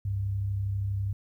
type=tone pair together; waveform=sine; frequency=66.84 / 99.2 Hz; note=C2 / G2; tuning=+38 / +21 cents; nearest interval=perfect fifth; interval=683 cents; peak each=-38 / -27 dBFS; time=0.05-1.13 s; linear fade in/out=5 ms; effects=11-bit